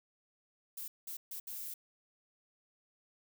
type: noise bursts at uneven times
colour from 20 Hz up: violet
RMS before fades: -43 dBFS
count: 4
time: 0.77-0.88 / 1.07-1.17 / 1.31-1.4 / 1.47-1.74 s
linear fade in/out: 5 ms
effects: none